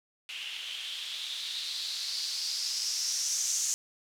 violet noise with low-pass filter sweep, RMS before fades -34 dBFS, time 0.29-3.74 s, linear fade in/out 0 ms, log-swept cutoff 2800 to 6600 Hz, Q 4.8, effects none

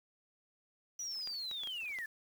sine linear sweep, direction down, 5920 to 1700 Hz, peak -38 dBFS, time 0.99-2.06 s, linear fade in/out 5 ms
clicks, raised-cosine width 0.2 ms, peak -30 dBFS, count 5, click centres 1.274 / 1.513 / 1.635 / 1.673 / 1.987 s
effects 9-bit

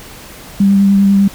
sine tone with vibrato, 197.8 Hz, G3, 16 cents sharp, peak -6 dBFS, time 0.6-1.28 s, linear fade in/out 5 ms, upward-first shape sine, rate 10 Hz, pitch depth 15 cents each way, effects pink hiss -34 dBFS RMS until 1.34 s

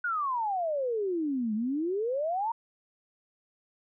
sine exponential two-way sweep, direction down then up, 1480 to 207.7 to 949 Hz, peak -27 dBFS, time 0.04-2.52 s, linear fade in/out 5 ms, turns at 1.54 s, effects none

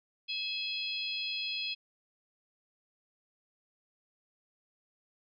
harmonic tone with a mistuned harmonic, 832 Hz, G#5, 3 cents sharp, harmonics 3 / 4 / 5 / 6, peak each -38 / -37 / -39 / -44 dBFS, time 0.28-1.75 s, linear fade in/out 20 ms, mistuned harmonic 3, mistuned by +61 cents, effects none

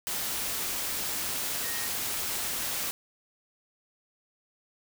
sine tone in noise, 1864.7 Hz, A#6, in tune, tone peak -39 dBFS, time 1.64-1.87 s, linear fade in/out 0 ms, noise white, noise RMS -32 dBFS, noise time 0.07-2.91 s, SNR -10 dB, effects none

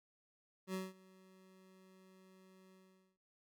25% pulse tone with ADSR envelope, 188 Hz, F#3, 28 cents sharp, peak -34 dBFS, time 0.67-3.18 s, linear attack 69 ms, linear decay 190 ms, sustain -24 dB, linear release 450 ms, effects none

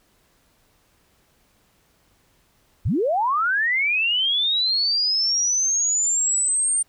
sine linear sweep, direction up, 61.74 to 8870 Hz, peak -18 dBFS, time 2.85-6.83 s, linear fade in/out 10 ms, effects pink hiss -62 dBFS RMS until 6.88 s

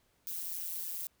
violet noise with amplitude modulation, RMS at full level -35 dBFS, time 0.27-1.07 s, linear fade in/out 0 ms, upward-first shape sine, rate 171 Hz, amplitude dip 90%, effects pink hiss -72 dBFS RMS until 1.2 s

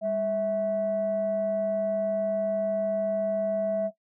sine tone pair together, 200.5 / 653.3 Hz, G3 / E5, +39 / -16 cents, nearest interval octave + minor sixth, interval 2045 cents, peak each -33 / -23 dBFS, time 0.01-3.91 s, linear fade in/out 50 ms, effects noise-tail reverb RT60 0.1 s tail -17 dB re dry + tanh soft clip ceiling -19 dBFS

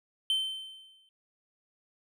triangle tone with exponential decay, 3091 Hz, G7, 25 cents flat, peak -22 dBFS, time 0.3-1.09 s, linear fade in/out 1 ms, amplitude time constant 170 ms, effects none

